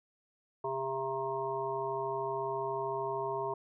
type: harmonic tone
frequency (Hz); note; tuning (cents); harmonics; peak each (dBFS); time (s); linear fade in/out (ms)
133.7; C3; +38; 1 / 3 / 5 / 7 / 8; -47 / -36 / -39 / -37 / -41; 0.64-3.54; 5
effects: none